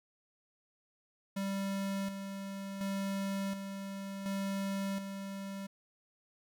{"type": "tone with tremolo", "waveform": "square", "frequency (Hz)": 196, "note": "G3", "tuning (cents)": 0, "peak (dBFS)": -34, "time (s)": [1.36, 5.67], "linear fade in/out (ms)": 10, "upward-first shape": "square", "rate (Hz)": 0.69, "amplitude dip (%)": 50, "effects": ["12-bit"]}